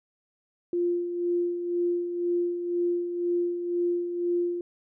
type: tone with tremolo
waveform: sine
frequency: 349.2 Hz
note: F4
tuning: in tune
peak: -22 dBFS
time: 0.73-4.61 s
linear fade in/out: 2 ms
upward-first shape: sine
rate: 2 Hz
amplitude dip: 55%
effects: none